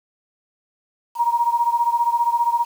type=beating tone pair; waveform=sine; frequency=940 / 955 Hz; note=A#5 / A#5; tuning=+14 / +42 cents; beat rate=15 Hz; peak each=-18 / -21 dBFS; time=1.15-2.66 s; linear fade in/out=50 ms; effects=7-bit